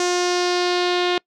sawtooth tone with low-pass filter sweep, 356.3 Hz, F4, 35 cents sharp, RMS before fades -20 dBFS, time 0-1.18 s, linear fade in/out 2 ms, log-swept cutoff 6400 to 3600 Hz, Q 2.8, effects noise-tail reverb RT60 0.1 s tail -25 dB re dry

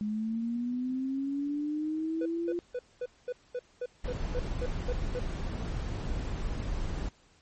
sine linear sweep, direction up, 207.7 to 347.8 Hz, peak -29 dBFS, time 0.01-2.59 s, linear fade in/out 0 ms
triangle tone bursts, 494.8 Hz, B4, 3 cents sharp, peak -29 dBFS, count 12, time 2.21-5.194 s, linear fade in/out 5 ms, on 47 ms, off 220 ms
brown noise, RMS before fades -33 dBFS, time 4.04-7.09 s, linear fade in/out 5 ms
effects pink hiss -63 dBFS RMS until 7.41 s + MP3 32 kbps

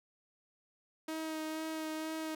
sawtooth tone with vibrato, 315.6 Hz, D#4, 25 cents sharp, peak -33 dBFS, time 1.08-2.35 s, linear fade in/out 5 ms, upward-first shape sine, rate 2.1 Hz, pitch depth 15 cents each way, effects none

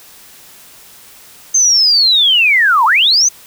sine linear two-way sweep, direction down then up, 6360 to 860 to 6360 Hz, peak -7 dBFS, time 1.54-3.29 s, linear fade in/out 10 ms, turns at 2.85 s, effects white hiss -40 dBFS RMS until 3.46 s

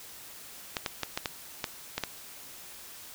clicks, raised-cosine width 0.2 ms, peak -12 dBFS, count 8, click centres 0.768 / 0.862 / 1.033 / 1.175 / 1.258 / 1.642 / 1.98 / 2.037 s, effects white hiss -47 dBFS RMS until 3.14 s

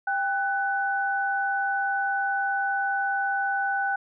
sine tone pair together, 792 / 1495.1 Hz, G5 / F#6, +18 / +18 cents, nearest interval major seventh, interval 1100 cents, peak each -26 / -26 dBFS, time 0.07-3.96 s, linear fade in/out 5 ms, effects none

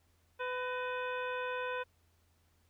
harmonic tone with a mistuned harmonic, 501 Hz, B4, 25 cents sharp, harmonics 1 / 2 / 3 / 4 / 5 / 6 / 7, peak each -38 / -40 / -41 / -50 / -45 / -56 / -53 dBFS, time 0.39-1.84 s, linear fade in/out 20 ms, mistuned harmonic 4, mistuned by -130 cents, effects added 84 Hz sine -70 dBFS peak until 2.69 s + pink hiss -74 dBFS RMS until 2.69 s

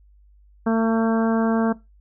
harmonic tone, 225.4 Hz, A3, 42 cents sharp, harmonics 1 / 2 / 3 / 4 / 5 / 6 / 7, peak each -18 / -24 / -28 / -30 / -32 / -34 / -35 dBFS, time 0.66-1.73 s, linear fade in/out 10 ms, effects noise-tail reverb RT60 0.2 s tail -18 dB re dry + added 50 Hz sine -50 dBFS peak until 2 s

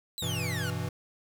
sawtooth exponential sweep, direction down, 4053 to 1384 Hz, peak -31 dBFS, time 0.18-0.7 s, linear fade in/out 0 ms
square chord, E minor, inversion first, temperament equal, 98 / 123.47 / 164.81 Hz, G2 / B2 / E3, 0 / 0 / 0 cents, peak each -36 dBFS, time 0.22-0.89 s, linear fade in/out 5 ms
effects none

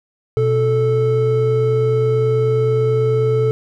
triangle tone pair together, 122.9 / 438 Hz, B2 / A4, -8 / -8 cents, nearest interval octave + minor seventh, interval 2200 cents, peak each -15 / -13 dBFS, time 0.37-3.51 s, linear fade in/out 0 ms, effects none

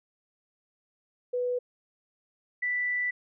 sine tone pair in turn, 493.8 / 1975.2 Hz, B4 / B6, 0 / 0 cents, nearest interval 2 octaves, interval 2400 cents, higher second, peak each -26 dBFS, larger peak neither, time 1.33-1.59 / 2.62-3.11 s, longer second, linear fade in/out 10 ms, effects none

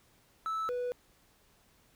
triangle tone pair in turn, 1310 / 492.1 Hz, E6 / B4, -11 / -6 cents, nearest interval octave + perfect fourth, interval 1695 cents, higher first, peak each -29 / -29 dBFS, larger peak neither, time 0.46-0.69 / 0.69-0.92 s, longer neither, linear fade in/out 0 ms, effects tanh soft clip ceiling -25 dBFS + pink hiss -66 dBFS RMS until 1.95 s

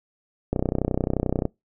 click train, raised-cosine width 2 ms, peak -9 dBFS, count 30, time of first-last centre 0.53-1.454 s, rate 31.4 Hz, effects noise-tail reverb RT60 0.2 s tail -25 dB re dry

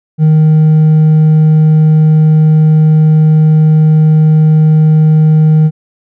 sine tone with hard clipping, 155.56 Hz, D#3, in tune, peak -4 dBFS, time 0.18-5.71 s, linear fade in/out 50 ms, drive 2 dB, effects none

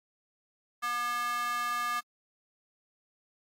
square tone with high-pass filter, 240.9 Hz, B3, 43 cents flat, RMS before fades -32 dBFS, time 0.82-2.01 s, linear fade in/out 20 ms, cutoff 1300 Hz, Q 4.6, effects AAC 48 kbps

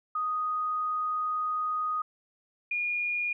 sine tone pair in turn, 1244.5 / 2432 Hz, D#6 / D#7, 0 / -40 cents, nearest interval octave, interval 1160 cents, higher second, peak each -27 dBFS, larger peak neither, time 0.15-2.02 / 2.71-3.33 s, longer first, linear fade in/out 5 ms, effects none

